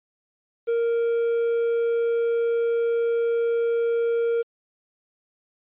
triangle tone with quantisation, 465.5 Hz, A#4, 2 cents flat, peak -18 dBFS, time 0.67-4.43 s, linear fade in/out 20 ms, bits 8, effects resampled to 8000 Hz

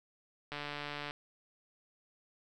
click train, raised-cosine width 0.3 ms, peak -24 dBFS, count 87, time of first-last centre 0.52-1.109 s, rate 146 Hz, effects none

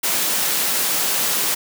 white high-pass noise, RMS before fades -20 dBFS, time 0.03-1.55 s, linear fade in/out 10 ms, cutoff 150 Hz, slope 24 dB/octave, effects none

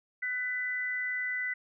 sine tone pair together, 1495 / 1995.6 Hz, F#6 / B6, +17 / +17 cents, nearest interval perfect fourth, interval 500 cents, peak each -37 / -31 dBFS, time 0.22-1.54 s, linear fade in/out 10 ms, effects none

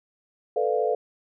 sine chord, B half-diminished seventh, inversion third, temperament equal, 440 / 493.9 / 587.3 / 698.5 Hz, A4 / B4 / D5 / F5, 0 / 0 / 0 / 0 cents, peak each -25 / -26 / -29 / -28 dBFS, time 0.56-0.95 s, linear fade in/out 5 ms, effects none

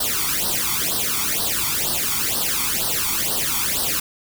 white noise with flanger, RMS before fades -22 dBFS, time 0-4 s, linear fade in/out 5 ms, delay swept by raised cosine 0.21 to 0.9 ms, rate 2.1 Hz, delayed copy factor +0.85, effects none

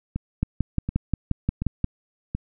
two click trains, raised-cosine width 5 ms, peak -9 / -14 dBFS, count 9 / 4, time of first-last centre 0.43-1.843 / 0.16-2.35 s, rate 5.66 / 1.37 Hz, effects none

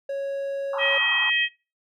triangle tone, 553 Hz, C#5, 4 cents flat, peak -24 dBFS, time 0.09-0.98 s, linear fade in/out 5 ms
pink band-pass noise, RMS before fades -33 dBFS, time 0.73-1.3 s, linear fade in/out 5 ms, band 820 to 1400 Hz, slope 96 dB/octave
harmonic tone, 636 Hz, D#5, 38 cents sharp, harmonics 3 / 4 / 5, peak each -23 / -24 / -25 dBFS, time 0.78-1.49 s, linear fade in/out 50 ms
effects noise-tail reverb RT60 0.3 s tail -23 dB re dry

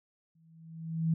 sine tone with exponential growth, 162.7 Hz, E3, 22 cents flat, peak -23 dBFS, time 0.35-1.14 s, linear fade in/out 5 ms, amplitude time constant 170 ms, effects none

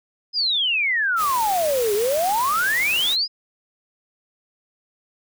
sine exponential two-way sweep, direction down then up, 5120 to 398 to 5120 Hz, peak -18 dBFS, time 0.33-3.28 s, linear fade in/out 50 ms, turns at 1.94 s
white noise, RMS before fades -30 dBFS, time 1.16-3.17 s, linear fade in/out 50 ms
effects none

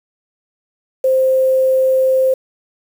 sine tone with quantisation, 523.3 Hz, C5, in tune, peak -10 dBFS, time 1.04-2.34 s, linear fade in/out 5 ms, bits 6, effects none

